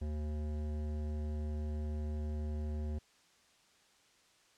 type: tone with hard clipping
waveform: sine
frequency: 75.5 Hz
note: D2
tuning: 48 cents sharp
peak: -37 dBFS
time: 0.01-2.99 s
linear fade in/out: 10 ms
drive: 14 dB
effects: white hiss -67 dBFS RMS until 4.57 s + low-pass 7000 Hz 12 dB/octave